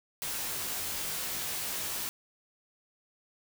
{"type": "noise with comb filter", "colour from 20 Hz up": "white", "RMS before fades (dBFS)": -35, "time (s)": [0.22, 2.09], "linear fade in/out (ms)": 0, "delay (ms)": 17, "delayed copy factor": -1, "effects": []}